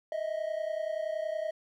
triangle tone pair together, 622.3 / 652.9 Hz, D#5 / E5, 0 / -17 cents, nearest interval minor second, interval 83 cents, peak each -31 / -33 dBFS, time 0.12-1.51 s, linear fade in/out 2 ms, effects none

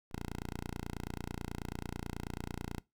5% pulse tone, 29.2 Hz, A#0, 4 cents sharp, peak -28 dBFS, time 0.11-2.8 s, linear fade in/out 10 ms, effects noise-tail reverb RT60 0.2 s tail -21 dB re dry

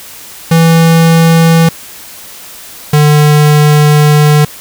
square tone pair in turn, 164.81 / 149.38 Hz, E3 / D3, 0 / +30 cents, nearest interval major second, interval 170 cents, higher first, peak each -4 dBFS, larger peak neither, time 0.51-1.69 / 2.93-4.45 s, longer second, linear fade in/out 5 ms, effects white hiss -30 dBFS RMS until 4.6 s

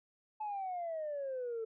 sine exponential sweep, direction down, 868 to 440 Hz, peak -35 dBFS, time 0.4-1.65 s, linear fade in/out 10 ms, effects tanh soft clip ceiling -33 dBFS

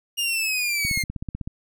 sawtooth linear sweep, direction down, 2847 to 2091 Hz, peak -19 dBFS, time 0.17-1.04 s, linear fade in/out 20 ms
click train, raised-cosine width 5 ms, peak -18 dBFS, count 11, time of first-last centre 0.85-1.475 s, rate 16 Hz
effects none

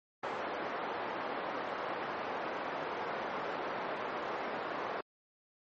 pink band-pass noise, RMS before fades -38 dBFS, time 0.23-5.01 s, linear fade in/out 5 ms, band 460 to 1400 Hz, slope 12 dB/octave, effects MP3 32 kbps

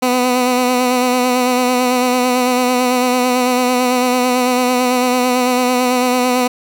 15% pulse tone with vibrato, 250.2 Hz, B3, 23 cents sharp, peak -6 dBFS, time 0.02-6.48 s, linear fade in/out 10 ms, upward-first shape sine, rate 9 Hz, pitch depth 29 cents each way, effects none

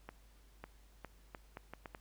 accelerating click train, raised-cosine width 0.5 ms, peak -30 dBFS, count 8, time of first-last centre 0.09-1.948 s, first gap 550 ms, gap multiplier 0.74, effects added 50 Hz sine -60 dBFS peak until 2 s + pink hiss -69 dBFS RMS until 2 s

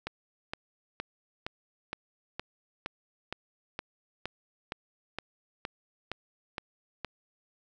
click train, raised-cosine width 0.3 ms, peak -18 dBFS, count 16, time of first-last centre 0.07-7.047 s, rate 2.15 Hz, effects none

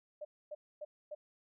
sine tone bursts, 600 Hz, D5, 37 cents sharp, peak -40 dBFS, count 4, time 0.21-1.15 s, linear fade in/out 10 ms, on 40 ms, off 260 ms, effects none

